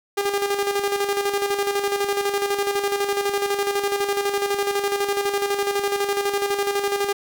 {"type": "tone with tremolo", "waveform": "sawtooth", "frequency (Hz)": 402.4, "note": "G4", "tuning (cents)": 45, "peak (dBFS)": -15, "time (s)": [0.17, 7.13], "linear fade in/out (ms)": 10, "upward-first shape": "square", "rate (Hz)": 12, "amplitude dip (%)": 50, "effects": []}